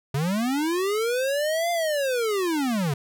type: linear two-way sweep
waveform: square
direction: up then down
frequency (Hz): 130.8 to 698.5 to 130.8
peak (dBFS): -23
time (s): 0.14-2.94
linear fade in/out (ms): 5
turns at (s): 1.71
effects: none